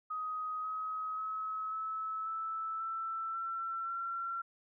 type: tone with pitch steps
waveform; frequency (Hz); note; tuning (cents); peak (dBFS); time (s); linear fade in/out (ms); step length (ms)
sine; 1256 / 1270.6 / 1285.4 / 1300.3 / 1315.4 / 1330.7 / 1346.1 / 1361.8; D#6 / D#6 / E6 / E6 / E6 / E6 / E6 / F6; +16 / +36 / -44 / -24 / -4 / +16 / +36 / -44; -35; 0.1-4.42; 10; 540
effects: none